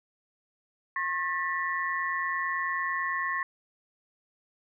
sine tone cluster, 1079 / 1780 / 1949 Hz, C#6 / A6 / B6, -47 / +20 / -23 cents, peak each -31 / -32 / -33 dBFS, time 0.96-3.43 s, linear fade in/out 2 ms, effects none

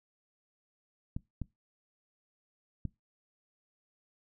clicks, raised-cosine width 5 ms, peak -23 dBFS, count 3, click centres 1.165 / 1.417 / 2.853 s, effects noise-tail reverb RT60 0.2 s tail -22 dB re dry

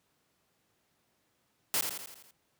white noise with echo, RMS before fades -29 dBFS, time 1.74-1.81 s, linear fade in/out 0 ms, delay 83 ms, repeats 6, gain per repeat -5 dB, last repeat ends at 2.308 s, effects pink hiss -74 dBFS RMS until 2.59 s + high-pass 100 Hz 12 dB/octave

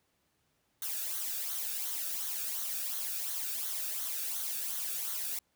blue noise with flanger, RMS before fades -36 dBFS, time 0.82-5.39 s, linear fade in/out 2 ms, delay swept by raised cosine 0.39 to 1 ms, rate 2.8 Hz, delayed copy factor -0.6, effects pink hiss -75 dBFS RMS until 5.55 s + high-pass 60 Hz 12 dB/octave

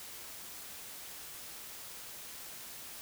silence, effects white hiss -47 dBFS RMS until 3.01 s

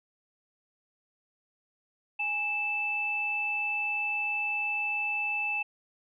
sine tone pair together, 829.4 / 2637 Hz, G#5 / E7, -3 / 0 cents, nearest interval octave + minor sixth, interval 2003 cents, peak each -37 / -28 dBFS, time 2.19-5.63 s, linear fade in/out 10 ms, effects none

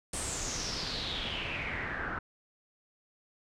pink noise with low-pass filter sweep, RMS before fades -36 dBFS, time 0.13-2.19 s, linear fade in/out 5 ms, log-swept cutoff 9000 to 1400 Hz, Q 5.7, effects none

